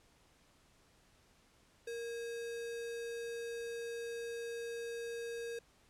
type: tone with sample-and-hold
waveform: sine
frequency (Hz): 466.4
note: A#4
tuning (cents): +1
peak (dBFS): -39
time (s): 1.87-5.59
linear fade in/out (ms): 5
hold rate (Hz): 2100
effects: pink hiss -68 dBFS RMS until 5.89 s + low-pass 10000 Hz 12 dB/octave